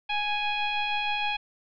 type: tone with frequency modulation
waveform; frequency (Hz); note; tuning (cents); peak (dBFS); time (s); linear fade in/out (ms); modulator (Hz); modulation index
sine; 1661.2; G#6; 0; -25; 0.09-1.37; 10; 829; 2
effects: none